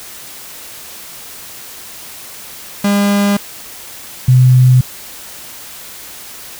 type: tone pair in turn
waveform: 45% pulse / sine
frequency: 202.2 / 127.16 Hz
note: G#3 / C3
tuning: -46 / -49 cents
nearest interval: minor sixth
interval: 803 cents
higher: first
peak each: -10 / -4 dBFS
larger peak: second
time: 2.84-3.37 / 4.28-4.81 s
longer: neither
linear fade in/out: 5 ms
effects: white hiss -32 dBFS RMS until 6.59 s